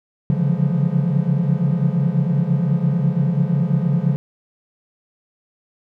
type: tone cluster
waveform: triangle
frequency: 137.7 / 143.5 / 167.9 / 176.9 / 206.9 Hz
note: C#3 / D3 / E3 / F3 / G#3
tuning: -11 / -40 / +32 / +23 / -6 cents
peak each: -20 / -19 / -20 / -19 / -27 dBFS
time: 0.3-4.16 s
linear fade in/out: 0 ms
effects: none